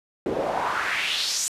pink noise with band-pass filter sweep, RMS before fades -26 dBFS, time 0.26-1.48 s, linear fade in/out 0 ms, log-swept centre 370 to 7600 Hz, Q 3.1, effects resampled to 32000 Hz

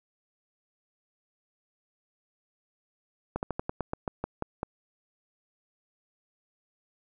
slowing click train, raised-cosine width 1 ms, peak -16 dBFS, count 11, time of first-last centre 3.36-4.631 s, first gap 69 ms, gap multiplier 1.13, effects none

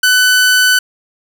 sawtooth tone, 1500 Hz, F#6, 23 cents sharp, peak -4 dBFS, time 0.03-0.79 s, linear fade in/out 5 ms, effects none

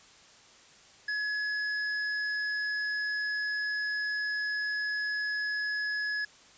sine tone with hard clipping, 1693 Hz, G#6, 33 cents sharp, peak -31 dBFS, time 1.08-6.25 s, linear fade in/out 5 ms, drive 15 dB, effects white hiss -56 dBFS RMS until 6.57 s + resampled to 16000 Hz

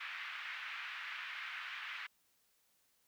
white band-pass noise, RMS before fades -45 dBFS, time 0-2.07 s, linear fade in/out 10 ms, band 1300 to 2600 Hz, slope 24 dB/octave, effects white hiss -75 dBFS RMS until 3.07 s

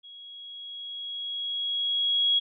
sine tone with level ramp, 3317 Hz, G#7, 3 cents flat, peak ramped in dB -44 to -19 dBFS, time 0.03-2.4 s, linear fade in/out 20 ms, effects none

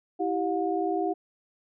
sine tone cluster, 328.7 / 388.6 / 719 Hz, E4 / G4 / F#5, -5 / -15 / -50 cents, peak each -29 dBFS, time 0.19-1.14 s, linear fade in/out 20 ms, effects none

